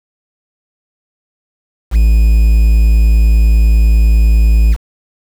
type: tone with quantisation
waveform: triangle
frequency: 55 Hz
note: A1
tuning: in tune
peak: -3 dBFS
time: 1.91-4.77 s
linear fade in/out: 50 ms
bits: 5
effects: none